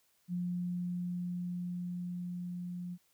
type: tone with level ramp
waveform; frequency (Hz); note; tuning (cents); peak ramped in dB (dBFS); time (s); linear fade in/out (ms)
sine; 177.3; F3; +26; -32 to -38; 0.28-2.98; 50
effects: white hiss -72 dBFS RMS until 3.13 s